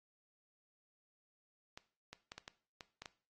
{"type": "clicks", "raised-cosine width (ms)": 0.2, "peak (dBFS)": -30, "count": 8, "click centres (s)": [1.775, 2.13, 2.319, 2.38, 2.479, 2.808, 3.02, 3.058], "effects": ["noise-tail reverb RT60 0.4 s tail -17 dB re dry", "AAC 32 kbps"]}